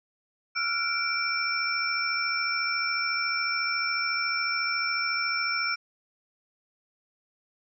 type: tone cluster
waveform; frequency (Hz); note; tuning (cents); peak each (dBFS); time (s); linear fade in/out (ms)
sine; 1352 / 1426 / 2333 / 5390; E6 / F6 / D7 / E8; +43 / +36 / -12 / +38; -32 / -33 / -29 / -31; 0.55-5.76; 20
effects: none